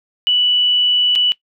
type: tone with dropouts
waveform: sine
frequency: 2960 Hz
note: F#7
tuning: in tune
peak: -11 dBFS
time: 0.27-1.32 s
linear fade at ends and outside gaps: 0 ms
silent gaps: 1.153-1.158 s
effects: noise-tail reverb RT60 0.1 s tail -19 dB re dry